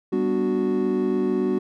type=chord; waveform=triangle; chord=G major seventh; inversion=none; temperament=equal; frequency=196 / 246.9 / 293.7 / 370 Hz; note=G3 / B3 / D4 / F#4; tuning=0 / 0 / 0 / 0 cents; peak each=-25 / -24 / -26 / -21 dBFS; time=0.12-1.59 s; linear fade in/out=10 ms; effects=none